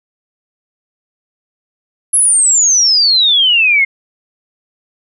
sine exponential sweep, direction down, 11000 to 2110 Hz, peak -7 dBFS, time 2.13-3.85 s, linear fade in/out 10 ms, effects none

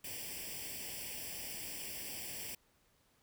white noise with comb filter, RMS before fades -44 dBFS, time 0.04-2.55 s, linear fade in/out 5 ms, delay 0.38 ms, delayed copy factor +0.9, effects pink hiss -72 dBFS RMS until 3.22 s

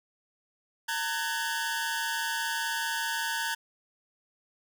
sawtooth tone cluster, 911 / 1512 / 1677 Hz, A#5 / F#6 / G#6, -40 / +37 / +16 cents, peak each -30 dBFS, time 0.88-3.55 s, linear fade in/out 10 ms, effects none

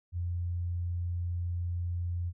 sine tone, 87.31 Hz, F2, in tune, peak -30 dBFS, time 0.12-2.33 s, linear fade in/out 50 ms, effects none

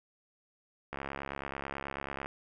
click train, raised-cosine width 0.5 ms, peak -22 dBFS, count 93, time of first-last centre 0.93-2.259 s, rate 69.2 Hz, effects none

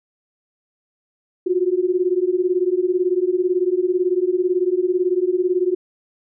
sine beating tone pair, 354.1 / 372.1 Hz, F4 / F#4, +24 / +10 cents, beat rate 18 Hz, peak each -19 / -19 dBFS, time 1.46-5.75 s, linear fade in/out 10 ms, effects none

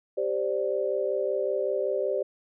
sine chord, G suspended fourth, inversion none, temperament just, 392 / 522.7 / 588 Hz, G4 / C5 / D5, 0 / -2 / +2 cents, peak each -29 dBFS, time 0.17-2.23 s, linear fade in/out 10 ms, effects none

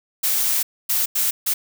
blue noise bursts at uneven times, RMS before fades -20 dBFS, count 4, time 0.23-0.63 / 0.89-1.06 / 1.15-1.31 / 1.46-1.54 s, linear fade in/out 10 ms, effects none

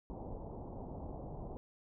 pink low-pass noise, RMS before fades -45 dBFS, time 0.1-1.57 s, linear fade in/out 0 ms, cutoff 910 Hz, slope 48 dB/octave, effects none

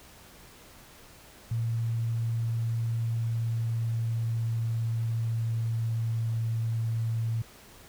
sine tone with pitch glide, 115 to 113.74 Hz, A#2 to A#2, -23 to -42 cents, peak -26 dBFS, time 1.51-7.42 s, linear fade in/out 5 ms, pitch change -19 cents, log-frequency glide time 2.81-6.51 s, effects pink hiss -52 dBFS RMS until 7.88 s

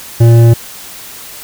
sine tone with hard clipping, 116.4 Hz, A#2, 2 cents flat, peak -4 dBFS, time 0.2-0.54 s, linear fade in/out 10 ms, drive 10 dB, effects white hiss -30 dBFS RMS until 1.43 s

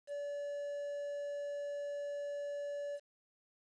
triangle tone with quantisation, 575 Hz, D5, 37 cents flat, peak -36 dBFS, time 0.07-3 s, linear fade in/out 50 ms, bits 10, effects resampled to 22050 Hz

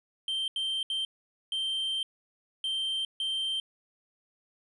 triangle tone bursts at uneven times, 3136 Hz, G7, in tune, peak -27 dBFS, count 6, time 0.28-0.48 / 0.56-0.83 / 0.9-1.05 / 1.52-2.03 / 2.64-3.05 / 3.2-3.6 s, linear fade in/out 2 ms, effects resampled to 24000 Hz

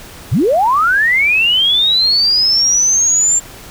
sine linear sweep, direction up, 72.1 to 7370 Hz, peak -9 dBFS, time 0.31-3.4 s, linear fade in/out 20 ms, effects pink hiss -35 dBFS RMS until 3.7 s

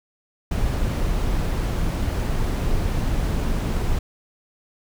brown noise, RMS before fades -22 dBFS, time 0.51-3.99 s, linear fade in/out 5 ms, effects none

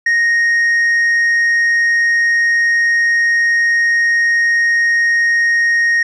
sine tone with tanh clipping, 1864.7 Hz, A#6, in tune, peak -11 dBFS, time 0.06-6.03 s, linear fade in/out 5 ms, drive 3 dB, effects none

